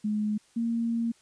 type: tone pair in turn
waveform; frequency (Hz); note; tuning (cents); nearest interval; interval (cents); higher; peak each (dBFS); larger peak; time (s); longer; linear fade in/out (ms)
sine; 211.3 / 231.5; G#3 / A#3; +30 / -12; major second; 158; second; -25; neither; 0.04-0.38 / 0.56-1.12; second; 10
effects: white hiss -62 dBFS RMS until 1.21 s + resampled to 22050 Hz